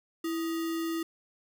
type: tone with sample-and-hold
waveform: sine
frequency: 329.7 Hz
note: E4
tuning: in tune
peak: -29 dBFS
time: 0.24-1.03 s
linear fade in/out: 5 ms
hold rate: 1575 Hz
effects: none